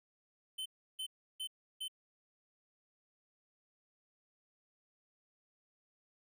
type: tone bursts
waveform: square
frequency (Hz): 3065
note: G7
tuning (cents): -40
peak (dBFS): -39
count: 4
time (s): 0.58-1.882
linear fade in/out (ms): 10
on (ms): 78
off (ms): 330
effects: none